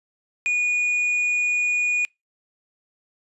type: tone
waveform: triangle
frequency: 2454 Hz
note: D#7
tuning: 25 cents flat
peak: -17 dBFS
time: 0.46-2.05 s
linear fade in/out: 0 ms
effects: noise-tail reverb RT60 0.2 s tail -26 dB re dry + resampled to 24000 Hz